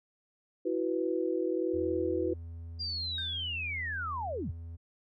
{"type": "chord", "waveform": "sine", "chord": "E suspended second", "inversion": "none", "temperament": "just", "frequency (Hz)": [329.6, 370.8, 494.4], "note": ["E4", "F#4", "B4"], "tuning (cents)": [0, 4, 2], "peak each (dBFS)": [-32, -32, -34], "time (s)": [0.65, 2.34], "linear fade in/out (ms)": 10}
{"type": "tone", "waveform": "triangle", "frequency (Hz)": 83.4, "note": "E2", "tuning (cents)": 21, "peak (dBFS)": -38, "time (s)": [1.73, 4.77], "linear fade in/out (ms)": 20}
{"type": "linear sweep", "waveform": "sine", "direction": "down", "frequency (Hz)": [4840, 41.4], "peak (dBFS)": -33, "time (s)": [2.79, 4.52], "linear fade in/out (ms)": 20}
{"type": "tone with exponential decay", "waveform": "triangle", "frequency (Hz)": 1568, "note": "G6", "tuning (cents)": 0, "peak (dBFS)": -37, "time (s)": [3.18, 3.52], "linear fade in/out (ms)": 2, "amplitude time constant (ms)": 72}
{"effects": []}